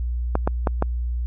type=clicks; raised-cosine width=1 ms; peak=-6 dBFS; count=4; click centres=0.354 / 0.475 / 0.672 / 0.824 s; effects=added 60 Hz sine -22 dBFS peak until 1.26 s